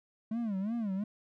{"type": "tone with vibrato", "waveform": "triangle", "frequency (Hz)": 211.7, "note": "G#3", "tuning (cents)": 33, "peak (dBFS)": -29, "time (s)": [0.31, 1.04], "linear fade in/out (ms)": 5, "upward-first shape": "sine", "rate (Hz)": 2.8, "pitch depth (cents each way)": 200, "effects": []}